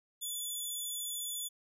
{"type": "tone with vibrato", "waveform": "5% pulse", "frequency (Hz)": 3458, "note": "A7", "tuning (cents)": -31, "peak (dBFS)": -29, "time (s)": [0.21, 1.49], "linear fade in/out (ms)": 20, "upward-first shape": "square", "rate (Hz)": 14, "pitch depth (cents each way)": 9, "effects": ["resampled to 32000 Hz"]}